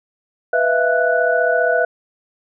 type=tone cluster; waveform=sine; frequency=494 / 645 / 680 / 1480 Hz; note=B4 / E5 / F5 / F#6; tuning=0 / -38 / -46 / 0 cents; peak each=-19 dBFS; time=0.53-1.85 s; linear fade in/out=5 ms; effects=none